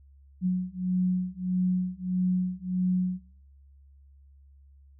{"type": "beating tone pair", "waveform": "sine", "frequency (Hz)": [182, 183.6], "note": ["F#3", "F#3"], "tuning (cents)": [-28, -13], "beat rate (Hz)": 1.6, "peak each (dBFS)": -27, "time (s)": [0.41, 3.21], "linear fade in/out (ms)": 50, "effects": ["noise-tail reverb RT60 0.7 s tail -24 dB re dry", "added 69 Hz sine -52 dBFS peak until 4.99 s"]}